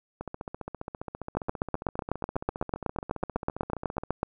two click trains, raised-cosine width 1 ms, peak -21 / -12 dBFS, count 58 / 24, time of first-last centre 0.21-4.036 / 1.37-4.231 s, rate 14.9 / 8.04 Hz, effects none

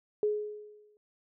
sine tone with exponential decay, 420.5 Hz, G#4, 22 cents sharp, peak -23 dBFS, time 0.23-0.97 s, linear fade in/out 1 ms, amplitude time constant 160 ms, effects none

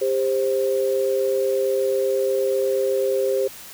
sine tone pair together, 398.2 / 526.4 Hz, G4 / C5, +27 / +10 cents, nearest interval perfect fourth, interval 483 cents, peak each -21 dBFS, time 0.01-3.48 s, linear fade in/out 10 ms, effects white hiss -40 dBFS RMS until 3.73 s

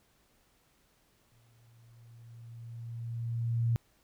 sine tone with exponential growth, 116.54 Hz, A#2, in tune, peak -24 dBFS, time 1.32-3.76 s, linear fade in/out 0 ms, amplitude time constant 530 ms, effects pink hiss -69 dBFS RMS until 4.03 s

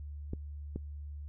clicks, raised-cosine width 3 ms, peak -24 dBFS, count 2, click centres 0.334 / 0.76 s, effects noise-tail reverb RT60 0.1 s tail -23 dB re dry + added 73 Hz sine -40 dBFS peak until 1.28 s

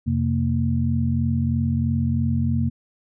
sine tone cluster, 88.1 / 131.2 / 230.6 Hz, F2 / C3 / A#3, +16 / +5 / -19 cents, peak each -23 dBFS, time 0.06-2.7 s, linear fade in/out 20 ms, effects none

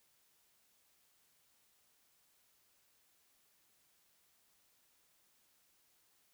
silence, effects white hiss -73 dBFS RMS until 6.33 s

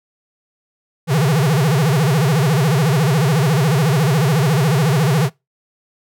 square tone with vibrato, 146.83 Hz, D3, in tune, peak -13 dBFS, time 1.07-5.3 s, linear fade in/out 50 ms, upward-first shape sine, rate 14 Hz, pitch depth 250 cents each way, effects noise-tail reverb RT60 0.2 s tail -22 dB re dry

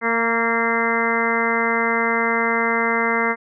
harmonic tone with a mistuned harmonic, 230 Hz, A#3, 23 cents flat, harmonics 1 / 2 / 3 / 4 / 5 / 6 / 7 / 8 / 9, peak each -26 / -24 / -29 / -26 / -26 / -27 / -27 / -28 / -23 dBFS, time 0.01-3.36 s, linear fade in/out 50 ms, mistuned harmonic 4, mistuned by +18 cents, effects none

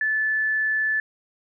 sine tone, 1742 Hz, A6, 18 cents flat, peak -20 dBFS, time 0.01-1 s, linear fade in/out 2 ms, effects none

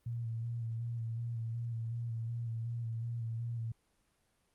sine tone with vibrato, 115.8 Hz, A#2, 11 cents flat, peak -35 dBFS, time 0.06-3.72 s, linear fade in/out 5 ms, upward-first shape square, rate 2.7 Hz, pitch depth 28 cents each way, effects pink hiss -75 dBFS RMS until 4.54 s + Opus 32 kbps

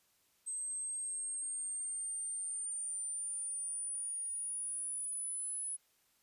sine exponential sweep, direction up, 8240 to 10170 Hz, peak -37 dBFS, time 0.46-5.77 s, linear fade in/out 20 ms, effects white hiss -73 dBFS RMS until 6.22 s + resampled to 32000 Hz

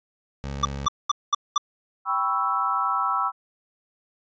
20% pulse tone, 69.3 Hz, C#2, in tune, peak -25 dBFS, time 0.44-0.87 s, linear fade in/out 0 ms
square tone bursts, 1172 Hz, D6, 4 cents flat, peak -17 dBFS, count 5, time 0.63-1.58 s, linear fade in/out 5 ms, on 22 ms, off 210 ms
sine chord, C# half-diminished seventh, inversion second, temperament equal, 784 / 987.8 / 1108.7 / 1318.5 Hz, G5 / B5 / C#6 / E6, 0 / 0 / 0 / 0 cents, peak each -30 / -28 / -28 / -24 dBFS, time 2.05-3.32 s, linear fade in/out 50 ms
effects resampled to 16000 Hz

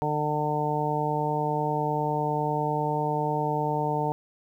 harmonic tone, 150.1 Hz, D3, 38 cents sharp, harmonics 1 / 2 / 3 / 4 / 5 / 6, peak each -30 / -34 / -31 / -34 / -31 / -29 dBFS, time 0.02-4.12 s, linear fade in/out 0 ms, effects 10-bit

